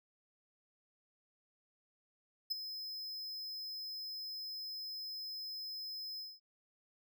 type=tone with ADSR envelope; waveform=square; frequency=5100 Hz; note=D#8; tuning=42 cents sharp; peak=-31 dBFS; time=2.5-6.4 s; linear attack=17 ms; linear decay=13 ms; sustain=-11 dB; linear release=210 ms; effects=none